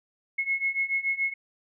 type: beating tone pair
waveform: sine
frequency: 2173 / 2180 Hz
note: C#7 / C#7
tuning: -35 / -29 cents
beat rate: 7 Hz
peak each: -29 / -27 dBFS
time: 0.38-1.34 s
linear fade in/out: 10 ms
effects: none